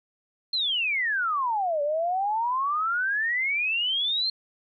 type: exponential two-way sweep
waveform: sine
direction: down then up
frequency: 4244 to 569 to 4244 Hz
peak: -23 dBFS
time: 0.53-4.3 s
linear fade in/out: 5 ms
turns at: 1.82 s
effects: none